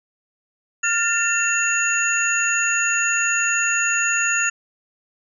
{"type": "tone cluster", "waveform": "sine", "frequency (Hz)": [1401, 1791, 2713, 6780], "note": ["F6", "A6", "E7", "G#8"], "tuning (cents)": [5, 30, 49, 35], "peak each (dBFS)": -23, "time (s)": [0.83, 4.5], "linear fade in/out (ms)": 10, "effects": []}